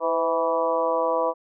harmonic tone with a mistuned harmonic, 163.7 Hz, E3, 12 cents flat, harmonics 2 / 3 / 4 / 5 / 6 / 7, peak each -34 / -24 / -26 / -34 / -26 / -30 dBFS, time 0-1.34 s, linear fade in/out 50 ms, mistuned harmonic 3, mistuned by +45 cents, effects none

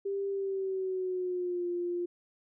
sine tone with pitch glide, 395.8 to 350.6 Hz, G4 to F4, +17 to +7 cents, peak -30 dBFS, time 0.05-2.06 s, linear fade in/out 10 ms, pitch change -210 cents, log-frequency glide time 0.29-1.67 s, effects none

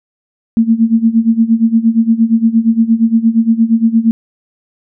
sine tone with tremolo, 227 Hz, A#3, 46 cents flat, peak -4 dBFS, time 0.57-4.11 s, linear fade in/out 0 ms, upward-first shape sine, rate 8.6 Hz, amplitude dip 85%, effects none

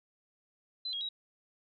sine tone with pitch steps, 4046 / 3281 / 3841 Hz, B7 / G#7 / B7, +41 / -22 / -49 cents, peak -34 dBFS, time 0.85-1.09 s, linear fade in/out 5 ms, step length 80 ms, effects none

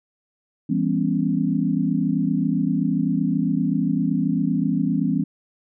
sine chord, C# half-diminished seventh, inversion first, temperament just, 166.31 / 199.57 / 249.5 / 277.2 Hz, E3 / G3 / B3 / C#4, +16 / +31 / +18 / 0 cents, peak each -24 dBFS, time 0.69-5.24 s, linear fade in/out 10 ms, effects none

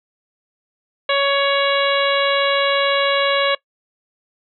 harmonic tone with a mistuned harmonic, 558 Hz, C#5, 11 cents sharp, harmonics 1 / 2 / 3 / 4 / 5 / 6 / 7, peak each -18 / -21 / -23 / -24 / -25 / -26 / -26 dBFS, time 1.09-3.55 s, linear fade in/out 5 ms, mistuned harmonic 5, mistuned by +18 cents, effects noise-tail reverb RT60 0.1 s tail -21 dB re dry

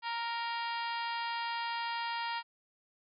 harmonic tone with a mistuned harmonic, 466.2 Hz, A#4, in tune, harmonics 2 / 3 / 4 / 5 / 6 / 7 / 8 / 9 / 10, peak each -35 / -43 / -42 / -46 / -45 / -46 / -52 / -48 / -48 dBFS, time 0.02-2.43 s, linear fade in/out 50 ms, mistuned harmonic 10, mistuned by +55 cents, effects MP3 64 kbps

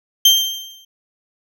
35% pulse tone with exponential decay, 3153 Hz, G7, 9 cents sharp, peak -4 dBFS, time 0.25-0.85 s, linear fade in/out 5 ms, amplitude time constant 130 ms, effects none

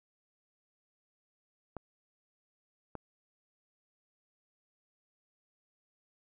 clicks, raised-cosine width 1 ms, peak -26 dBFS, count 2, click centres 1.767 / 2.953 s, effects none

